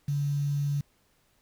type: tone with quantisation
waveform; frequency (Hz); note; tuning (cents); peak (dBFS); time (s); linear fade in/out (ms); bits
sine; 143.2; D3; -43; -25; 0.08-0.81; 5; 8
effects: pink hiss -68 dBFS RMS until 1.41 s